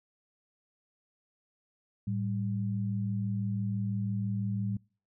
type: tone pair together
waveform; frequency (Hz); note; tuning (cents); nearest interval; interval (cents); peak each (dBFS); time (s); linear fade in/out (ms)
sine; 110 / 196; A2 / G3; 0 / 0; minor seventh; 1000; -31 / -33; 2.07-4.77; 5
effects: noise-tail reverb RT60 0.4 s tail -26 dB re dry